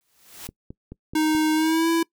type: noise with exponential growth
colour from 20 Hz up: white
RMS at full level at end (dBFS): -35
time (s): 0.01-0.47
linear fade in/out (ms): 0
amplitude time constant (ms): 100
type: click train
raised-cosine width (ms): 3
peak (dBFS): -24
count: 5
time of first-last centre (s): 0.49-1.35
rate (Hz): 4.65
type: tone with pitch glide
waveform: square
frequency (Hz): 311.1 to 331.5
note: D#4 to E4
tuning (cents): 0 to +10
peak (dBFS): -19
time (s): 1.15-2.03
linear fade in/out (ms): 5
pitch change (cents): +110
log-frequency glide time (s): 1.54-1.89
effects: noise-tail reverb RT60 0.1 s tail -23 dB re dry